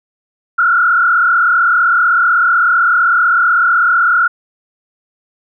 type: tone with frequency modulation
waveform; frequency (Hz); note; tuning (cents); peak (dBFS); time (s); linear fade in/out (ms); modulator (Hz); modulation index
sine; 1402; F6; +6; -8; 0.58-4.28; 10; 35.8; 1.8
effects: none